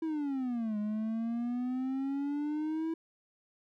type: exponential two-way sweep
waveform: triangle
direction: down then up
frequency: 328.2 to 207.7 to 328.2 Hz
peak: -29 dBFS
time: 0.02-2.94 s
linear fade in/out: 5 ms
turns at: 0.78 s
effects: none